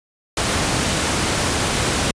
pink noise, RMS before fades -19 dBFS, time 0.37-2.11 s, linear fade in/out 2 ms, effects high-pass 60 Hz 12 dB/octave + resampled to 22050 Hz

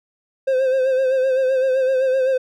triangle tone with vibrato, 523.3 Hz, C5, in tune, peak -13 dBFS, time 0.47-2.38 s, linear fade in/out 10 ms, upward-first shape sine, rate 7.8 Hz, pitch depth 45 cents each way, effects none

